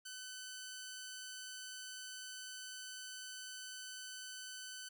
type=tone; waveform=10% pulse; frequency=1512 Hz; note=F#6; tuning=37 cents sharp; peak=-38 dBFS; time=0.05-4.89 s; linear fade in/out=10 ms; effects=none